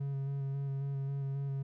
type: tone with vibrato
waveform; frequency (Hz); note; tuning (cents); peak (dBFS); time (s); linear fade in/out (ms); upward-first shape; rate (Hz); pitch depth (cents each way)
triangle; 138; C#3; -7; -31; 0-1.63; 10; square; 3.7; 15
effects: none